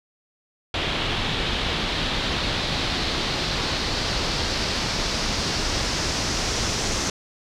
pink noise with low-pass filter sweep, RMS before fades -25 dBFS, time 0.74-7.1 s, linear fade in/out 2 ms, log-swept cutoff 3400 to 6000 Hz, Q 2.5, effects none

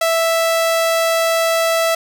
sawtooth tone, 659.3 Hz, E5, in tune, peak -10 dBFS, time 0.01-1.95 s, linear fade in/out 5 ms, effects none

